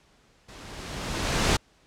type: noise with level ramp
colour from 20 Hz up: pink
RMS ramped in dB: -46 to -20 dBFS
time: 0.48-1.57 s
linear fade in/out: 10 ms
effects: pink hiss -61 dBFS RMS until 1.86 s + low-pass 7000 Hz 12 dB/octave